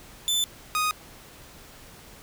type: tone pair in turn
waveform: sawtooth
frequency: 3520 / 1244.5 Hz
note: A7 / D#6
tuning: 0 / 0 cents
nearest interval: octave + tritone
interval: 1800 cents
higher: first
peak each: -19 dBFS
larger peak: neither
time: 0.28-0.44 / 0.75-0.91 s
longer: neither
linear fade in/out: 0 ms
effects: pink hiss -48 dBFS RMS until 2.22 s